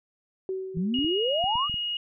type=tone with exponential decay; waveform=sine; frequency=378.6 Hz; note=F#4; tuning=40 cents sharp; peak=-26 dBFS; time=0.49-1.55 s; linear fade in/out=1 ms; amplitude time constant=230 ms
type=exponential sweep; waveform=sine; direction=up; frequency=155.56 to 1262 Hz; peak=-24 dBFS; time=0.74-1.69 s; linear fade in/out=50 ms
type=clicks; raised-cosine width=5 ms; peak=-28 dBFS; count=7; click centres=0.772 / 0.989 / 1.046 / 1.441 / 1.555 / 1.697 / 1.742 s
type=tone; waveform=sine; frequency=2877 Hz; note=F#7; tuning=49 cents flat; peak=-27 dBFS; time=0.94-1.97 s; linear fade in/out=2 ms
effects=none